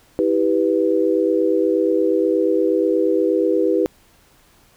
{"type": "chord", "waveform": "sine", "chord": "E minor", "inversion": "none", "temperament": "equal with one note detuned", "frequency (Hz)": [323.6, 392, 493.9], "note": ["E4", "G4", "B4"], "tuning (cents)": [-32, 0, 0], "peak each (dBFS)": -19, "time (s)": [0.19, 3.86], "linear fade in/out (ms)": 0, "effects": ["pink hiss -54 dBFS RMS until 4.76 s"]}